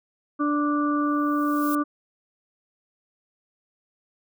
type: harmonic tone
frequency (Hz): 293.7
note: D4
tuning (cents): 0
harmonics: 1 / 2 / 4 / 5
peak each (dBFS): -22 / -34 / -26 / -36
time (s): 0.39-1.84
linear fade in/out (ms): 20
type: noise with exponential growth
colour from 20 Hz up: violet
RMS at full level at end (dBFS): -33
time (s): 0.96-1.75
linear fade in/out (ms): 1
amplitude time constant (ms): 170
effects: none